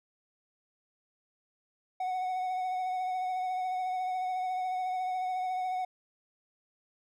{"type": "tone with vibrato", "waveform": "triangle", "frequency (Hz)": 740, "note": "F#5", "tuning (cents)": 0, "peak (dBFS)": -28, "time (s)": [2, 5.85], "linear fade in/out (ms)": 5, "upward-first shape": "triangle", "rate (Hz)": 14, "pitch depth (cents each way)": 27, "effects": []}